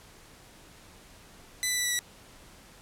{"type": "tone with pitch steps", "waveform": "10% pulse", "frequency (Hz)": [2000, 1986.2, 1972.5, 1958.8, 1945.3], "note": ["B6", "B6", "B6", "B6", "B6"], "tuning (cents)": [21, 9, -3, -15, -27], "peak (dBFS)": -17, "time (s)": [1.63, 1.99], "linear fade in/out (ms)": 0, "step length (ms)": 72, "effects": ["pink hiss -53 dBFS RMS until 2.81 s", "low-pass 12000 Hz 12 dB/octave"]}